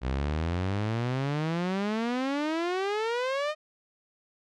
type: exponential sweep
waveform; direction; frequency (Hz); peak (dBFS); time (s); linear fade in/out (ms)
sawtooth; up; 61.8 to 622.3; -23; 0.01-3.55; 50
effects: low-pass 4000 Hz 12 dB/octave